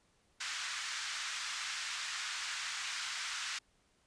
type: band-pass noise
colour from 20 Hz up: pink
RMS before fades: -40 dBFS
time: 0.4-3.59 s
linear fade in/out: 10 ms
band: 1300 to 7400 Hz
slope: 24 dB/octave
effects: pink hiss -72 dBFS RMS until 4.06 s + resampled to 22050 Hz